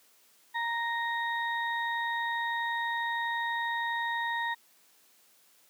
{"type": "harmonic tone", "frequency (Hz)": 932.3, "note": "A#5", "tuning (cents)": 0, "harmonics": [1, 2, 4], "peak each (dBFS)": [-32, -32, -41], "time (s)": [0.54, 4.55], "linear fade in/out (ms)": 20, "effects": ["white hiss -63 dBFS RMS until 5.69 s", "high-pass 200 Hz 12 dB/octave"]}